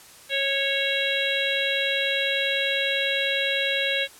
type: harmonic tone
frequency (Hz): 550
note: C#5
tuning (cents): -14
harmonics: 1 / 3 / 4 / 5 / 6 / 7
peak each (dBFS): -29 / -29 / -29 / -29 / -29 / -29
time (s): 0.29-4.08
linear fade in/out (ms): 50
effects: white hiss -48 dBFS RMS until 4.19 s + low-pass 12000 Hz 12 dB/octave